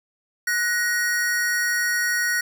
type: tone pair together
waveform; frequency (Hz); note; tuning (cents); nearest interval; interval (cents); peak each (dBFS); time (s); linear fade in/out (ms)
square; 1472.9 / 1885; F#6 / A#6; -8 / +19; major third; 427; -25 / -23; 0.47-2.41; 5
effects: 9-bit